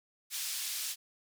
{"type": "band-pass noise", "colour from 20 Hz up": "pink", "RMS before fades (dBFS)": -37, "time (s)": [0.3, 0.96], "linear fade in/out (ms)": 50, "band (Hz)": [3700, 16000], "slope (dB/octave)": 12, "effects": []}